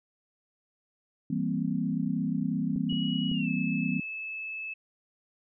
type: chord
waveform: sine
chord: C dominant seventh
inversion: first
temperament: equal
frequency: 164.81 / 196 / 233.1 / 261.6 Hz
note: E3 / G3 / Bb3 / C4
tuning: 0 / 0 / 0 / 0 cents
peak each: -32 dBFS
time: 1.3-4 s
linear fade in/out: 5 ms
type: clicks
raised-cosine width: 3 ms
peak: -28 dBFS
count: 3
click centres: 2.761 / 2.926 / 3.315 s
type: tone with pitch glide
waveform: sine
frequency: 2912 to 2609 Hz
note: F#7 to E7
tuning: -28 to -18 cents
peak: -34 dBFS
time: 2.89-4.74 s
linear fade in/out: 10 ms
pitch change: -190 cents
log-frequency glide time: 3.32-3.49 s
effects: none